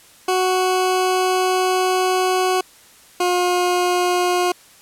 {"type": "tone pair in turn", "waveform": "20% pulse", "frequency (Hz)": [370.3, 357.9], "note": ["F#4", "F4"], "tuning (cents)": [1, 42], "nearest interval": "minor second", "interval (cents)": 59, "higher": "first", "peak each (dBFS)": -11, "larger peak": "neither", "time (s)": [[0.28, 2.61], [3.2, 4.52]], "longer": "first", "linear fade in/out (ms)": 5, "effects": ["white hiss -48 dBFS RMS until 4.81 s", "low-pass 12000 Hz 12 dB/octave"]}